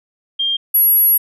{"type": "tone pair in turn", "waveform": "sine", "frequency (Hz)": [3200, 11404], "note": ["G7", "F9"], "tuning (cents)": [35, 35], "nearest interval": "octave + minor seventh", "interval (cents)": 2200, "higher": "second", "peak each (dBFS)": [-15, -9], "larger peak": "second", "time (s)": [[0.39, 0.57], [0.74, 1.18]], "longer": "second", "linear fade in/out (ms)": 10, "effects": []}